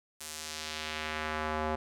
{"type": "tone with band-pass filter sweep", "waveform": "square", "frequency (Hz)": 77.6, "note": "D#2", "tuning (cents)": -4, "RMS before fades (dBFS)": -36, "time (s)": [0.2, 1.76], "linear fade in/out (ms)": 10, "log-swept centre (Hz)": [9400, 760], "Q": 1, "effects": []}